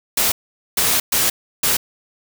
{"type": "noise bursts at uneven times", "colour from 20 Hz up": "white", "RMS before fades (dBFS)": -17, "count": 4, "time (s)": [[0.17, 0.32], [0.77, 1], [1.12, 1.3], [1.63, 1.77]], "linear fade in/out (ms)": 5, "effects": []}